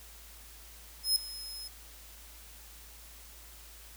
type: tone with ADSR envelope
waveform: sawtooth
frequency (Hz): 5140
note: E8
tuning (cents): -45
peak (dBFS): -20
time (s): 1.03-1.68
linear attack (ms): 130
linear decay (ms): 3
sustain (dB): -18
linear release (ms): 6
effects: added 55 Hz sine -53 dBFS peak until 3.96 s + white hiss -53 dBFS RMS until 3.96 s